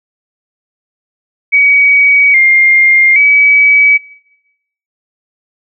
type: tone with pitch steps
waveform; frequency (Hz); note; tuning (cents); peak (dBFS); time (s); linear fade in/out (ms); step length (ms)
sine; 2263 / 2115 / 2280; C#7 / C7 / C#7; +35 / +18 / +48; -4; 1.52-3.98; 20; 820
effects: noise-tail reverb RT60 0.9 s tail -21 dB re dry